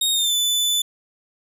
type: tone with pitch glide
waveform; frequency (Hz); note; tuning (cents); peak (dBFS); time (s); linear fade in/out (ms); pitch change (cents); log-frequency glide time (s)
sawtooth; 3729 to 3499; A#7 to A7; 0 to -10; -15; 0.01-0.82; 5; -110; 0.12-0.34
effects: none